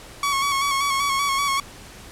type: tone with vibrato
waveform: sawtooth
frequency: 1113 Hz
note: C#6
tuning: 7 cents sharp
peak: -16 dBFS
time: 0.23-1.6 s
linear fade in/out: 2 ms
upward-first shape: square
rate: 5.2 Hz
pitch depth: 32 cents each way
effects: pink hiss -42 dBFS RMS until 2.11 s + low-pass 11000 Hz 12 dB/octave